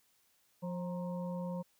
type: harmonic tone with a mistuned harmonic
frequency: 177.3 Hz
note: F3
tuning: 26 cents sharp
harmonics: 1 / 3 / 5 / 6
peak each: -37 / -42 / -48 / -57 dBFS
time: 0.62-1.63 s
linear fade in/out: 20 ms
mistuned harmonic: 5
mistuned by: +90 cents
effects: white hiss -72 dBFS RMS until 1.79 s